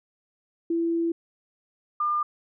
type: tone pair in turn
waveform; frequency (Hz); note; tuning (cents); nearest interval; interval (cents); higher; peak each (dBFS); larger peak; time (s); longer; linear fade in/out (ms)
sine; 334.5 / 1202.4; E4 / D6; +25 / +40; octave + minor seventh; 2215; second; -22; neither; 0.7-1.12 / 2-2.23; first; 5
effects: none